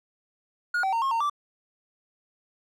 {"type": "tone with pitch steps", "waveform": "triangle", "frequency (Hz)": [1438, 769, 918, 1078, 916, 1167], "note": ["F#6", "G5", "A#5", "C#6", "A#5", "D6"], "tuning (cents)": [-50, -33, -27, -49, -31, -11], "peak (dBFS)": -21, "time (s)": [0.74, 1.298], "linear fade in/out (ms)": 5, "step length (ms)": 93, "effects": []}